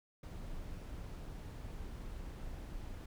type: noise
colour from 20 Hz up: brown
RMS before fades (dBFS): -45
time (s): 0.23-3.06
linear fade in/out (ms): 5
effects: none